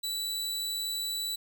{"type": "tone", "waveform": "sawtooth", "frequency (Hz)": 3951, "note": "B7", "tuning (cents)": 0, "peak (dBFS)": -28, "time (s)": [0.03, 1.36], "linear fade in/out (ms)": 10, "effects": []}